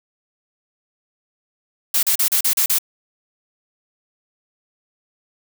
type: noise bursts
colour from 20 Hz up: blue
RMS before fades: -17 dBFS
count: 7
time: 1.94-2.786 s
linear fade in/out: 5 ms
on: 90 ms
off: 36 ms
effects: none